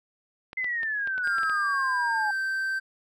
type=clicks; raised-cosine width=0.3 ms; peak=-24 dBFS; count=9; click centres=0.531 / 0.644 / 0.832 / 1.074 / 1.18 / 1.274 / 1.384 / 1.433 / 1.497 s
type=exponential sweep; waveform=sine; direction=down; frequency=2078 to 830.6 Hz; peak=-26 dBFS; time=0.57-2.31 s; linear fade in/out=5 ms
type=tone with pitch glide; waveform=triangle; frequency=1600 to 1557.1 Hz; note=G6 to G6; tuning=+35 to -12 cents; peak=-24 dBFS; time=1.23-2.8 s; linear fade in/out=20 ms; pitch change=-47 cents; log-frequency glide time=2.17-2.37 s
effects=none